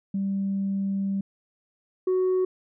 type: tone pair in turn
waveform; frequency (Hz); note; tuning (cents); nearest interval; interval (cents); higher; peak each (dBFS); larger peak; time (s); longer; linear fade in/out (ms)
sine; 196 / 370.8; G3 / F#4; 0 / +4; major seventh; 1104; second; -23 / -18; second; 0.14-1.21 / 2.07-2.45; first; 5
effects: tanh soft clip ceiling -19 dBFS